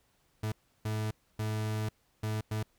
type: tone bursts at uneven times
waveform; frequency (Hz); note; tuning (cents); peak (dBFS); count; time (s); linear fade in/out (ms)
40% pulse; 108.1; A2; -30; -30; 5; 0.43-0.52 / 0.85-1.11 / 1.39-1.89 / 2.23-2.41 / 2.51-2.63; 5
effects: pink hiss -71 dBFS RMS until 2.78 s

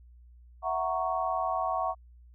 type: chord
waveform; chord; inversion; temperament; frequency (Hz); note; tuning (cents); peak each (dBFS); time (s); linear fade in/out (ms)
sine; F# dominant seventh; third; equal; 659.3 / 740 / 932.3 / 1108.7; E5 / F#5 / A#5 / C#6; 0 / 0 / 0 / 0; -33 / -31 / -36 / -32; 0.62-1.95; 50
effects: added 60 Hz sine -51 dBFS peak until 2.34 s

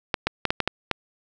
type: clicks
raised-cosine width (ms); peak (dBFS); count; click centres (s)
0.3; -5; 7; 0.142 / 0.27 / 0.453 / 0.505 / 0.603 / 0.676 / 0.913
effects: none

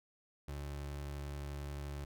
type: tone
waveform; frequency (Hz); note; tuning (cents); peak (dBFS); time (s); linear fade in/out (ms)
30% pulse; 71.4; D2; -48; -38; 0.48-2.05; 5
effects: none

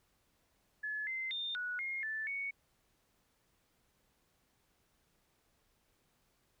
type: tone with pitch steps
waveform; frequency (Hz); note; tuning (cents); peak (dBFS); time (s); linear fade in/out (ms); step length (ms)
sine; 1712 / 2073 / 3622 / 1468 / 2139 / 1757 / 2225; A6 / C7 / A7 / F#6 / C7 / A6 / C#7; -48 / -17 / +49 / -14 / +38 / -3 / +6; -36; 0.83-2.51; 10; 240
effects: pink hiss -75 dBFS RMS until 6.6 s

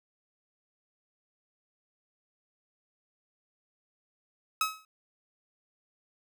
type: tone with exponential decay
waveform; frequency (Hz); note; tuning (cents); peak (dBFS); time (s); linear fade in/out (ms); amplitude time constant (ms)
sawtooth; 1281; E6; -50; -19; 4.61-4.85; 2; 52
effects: none

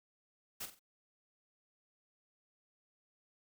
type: noise with echo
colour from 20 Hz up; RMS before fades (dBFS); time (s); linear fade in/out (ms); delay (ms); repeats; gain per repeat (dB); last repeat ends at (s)
white; -42; 0.6-0.66; 10; 45; 3; -9; 0.795
effects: none

